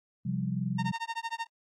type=chord; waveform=sine; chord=C suspended fourth; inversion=none; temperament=equal; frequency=130.81 / 174.61 / 196 Hz; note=C3 / F3 / G3; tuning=0 / 0 / 0 cents; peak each=-33 dBFS; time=0.25-0.92 s; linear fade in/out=10 ms
type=tone with tremolo; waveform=sawtooth; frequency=917 Hz; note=A#5; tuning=29 cents flat; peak=-26 dBFS; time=0.78-1.47 s; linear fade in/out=10 ms; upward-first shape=sine; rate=13 Hz; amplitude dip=100%
effects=low-pass 5000 Hz 12 dB/octave + AAC 64 kbps